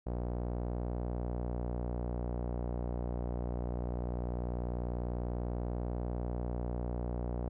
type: tone with low-pass filter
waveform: sawtooth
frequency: 60.2 Hz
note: B1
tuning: 44 cents flat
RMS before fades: -36 dBFS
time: 0.06-7.49 s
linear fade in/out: 10 ms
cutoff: 680 Hz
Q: 1.5
effects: none